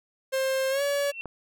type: tone with pitch glide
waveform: 45% pulse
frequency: 530 to 568 Hz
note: C5 to C#5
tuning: +22 to +42 cents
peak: -24 dBFS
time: 0.32-1.12 s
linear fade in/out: 20 ms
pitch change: +120 cents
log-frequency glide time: 0.7-0.82 s
type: tone with exponential growth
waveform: sine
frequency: 2706 Hz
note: E7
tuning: 45 cents sharp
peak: -30 dBFS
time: 0.97-1.21 s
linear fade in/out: 0 ms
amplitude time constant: 51 ms
type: click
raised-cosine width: 1 ms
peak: -23 dBFS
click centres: 1.257 s
effects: none